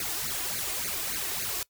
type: noise with flanger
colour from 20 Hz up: white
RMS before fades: -32 dBFS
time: 0-1.63 s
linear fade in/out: 2 ms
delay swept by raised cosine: 0.45 to 2.85 ms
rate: 3.5 Hz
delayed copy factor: +0.95
effects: noise-tail reverb RT60 0.1 s tail -21 dB re dry